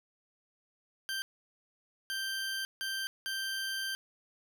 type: tone bursts at uneven times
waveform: 20% pulse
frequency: 1568 Hz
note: G6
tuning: in tune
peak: -29 dBFS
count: 4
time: 1.09-1.22 / 2.1-2.65 / 2.81-3.07 / 3.26-3.95 s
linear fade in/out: 0 ms
effects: 11-bit